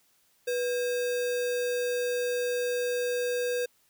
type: tone with sample-and-hold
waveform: sine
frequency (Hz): 490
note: B4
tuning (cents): -14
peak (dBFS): -26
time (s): 0.47-3.66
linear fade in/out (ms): 10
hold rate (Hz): 2100
effects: white hiss -67 dBFS RMS until 3.89 s